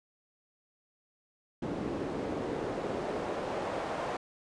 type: noise with band-pass filter sweep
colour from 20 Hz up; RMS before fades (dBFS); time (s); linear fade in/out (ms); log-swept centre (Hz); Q
pink; -35; 1.62-4.17; 5; 310 to 690; 1.3
effects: resampled to 22050 Hz